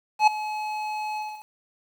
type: tone with ADSR envelope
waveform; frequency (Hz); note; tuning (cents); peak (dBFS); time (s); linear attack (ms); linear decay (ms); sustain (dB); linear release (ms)
square; 853; G#5; +46; -12; 0.19-1.45; 83; 6; -16; 280
effects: low-pass 4000 Hz 12 dB/octave + 8-bit